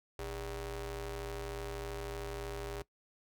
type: ring-modulated tone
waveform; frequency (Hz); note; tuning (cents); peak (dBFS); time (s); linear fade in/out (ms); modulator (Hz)
sawtooth; 176.3; F3; +17; -32; 0.19-2.82; 2; 228
effects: noise-tail reverb RT60 0.1 s tail -20 dB re dry